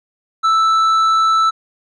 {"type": "tone with tanh clipping", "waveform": "triangle", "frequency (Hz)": 1318.5, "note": "E6", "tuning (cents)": 0, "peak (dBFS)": -12, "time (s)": [0.43, 1.51], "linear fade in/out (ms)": 20, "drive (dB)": 11, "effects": []}